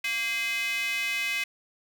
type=tone with high-pass filter; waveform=square; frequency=230.3 Hz; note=A#3; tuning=21 cents flat; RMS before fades=-29 dBFS; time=0.04-1.44 s; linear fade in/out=5 ms; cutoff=2300 Hz; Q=6.9; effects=none